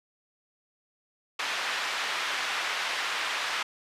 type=band-pass noise; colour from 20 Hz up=pink; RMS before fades=-31 dBFS; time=1.39-3.63 s; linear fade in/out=5 ms; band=1200 to 3600 Hz; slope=12 dB/octave; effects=resampled to 32000 Hz